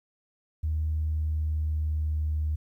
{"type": "tone with pitch glide", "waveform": "sine", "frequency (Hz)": [77.78, 76.58], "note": ["D#2", "D#2"], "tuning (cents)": [0, -27], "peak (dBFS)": -24, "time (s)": [0.63, 2.56], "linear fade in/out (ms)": 10, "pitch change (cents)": -27, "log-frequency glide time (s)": [0.85, 2.36], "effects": ["tanh soft clip ceiling -20 dBFS", "11-bit"]}